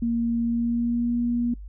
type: tone with pitch glide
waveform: sine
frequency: 233.1 to 238.8 Hz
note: A#3 to A#3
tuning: 0 to +42 cents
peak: -21 dBFS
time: 0.02-1.54 s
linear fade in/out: 5 ms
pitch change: +42 cents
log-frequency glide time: 0.42-1.17 s
effects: noise-tail reverb RT60 0.1 s tail -22 dB re dry + added 50 Hz sine -36 dBFS peak until 1.68 s